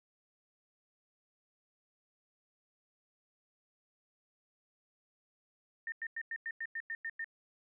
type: tone bursts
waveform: sine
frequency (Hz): 1819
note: A#6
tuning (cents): -43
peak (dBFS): -36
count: 10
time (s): 5.87-7.244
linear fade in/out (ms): 2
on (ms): 51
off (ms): 96
effects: none